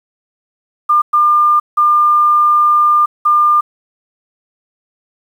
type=tone bursts at uneven times; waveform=sine; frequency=1200 Hz; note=D6; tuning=37 cents sharp; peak=-7 dBFS; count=4; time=0.89-1.02 / 1.13-1.6 / 1.77-3.06 / 3.25-3.61 s; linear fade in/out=10 ms; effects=7-bit